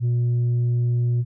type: tone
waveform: sine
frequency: 120.5 Hz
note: B2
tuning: 42 cents flat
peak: -15 dBFS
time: 0-1.25 s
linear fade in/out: 50 ms
effects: tanh soft clip ceiling -17 dBFS